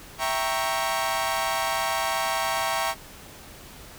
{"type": "chord", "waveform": "sawtooth", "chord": "E diminished seventh", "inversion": "none", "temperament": "equal with one note detuned", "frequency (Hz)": [659.3, 784, 932.3, 1105.5], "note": ["E5", "G5", "Bb5", "Db6"], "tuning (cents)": [0, 0, 0, -5], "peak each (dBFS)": -26, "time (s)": [0.18, 2.95], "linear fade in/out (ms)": 50, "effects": ["pink hiss -45 dBFS RMS until 3.98 s"]}